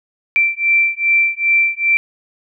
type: beating tone pair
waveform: sine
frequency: 2345 / 2347.5 Hz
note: D7 / D7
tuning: -3 / -1 cents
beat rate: 2.5 Hz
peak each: -15 dBFS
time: 0.36-1.97 s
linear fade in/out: 0 ms
effects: none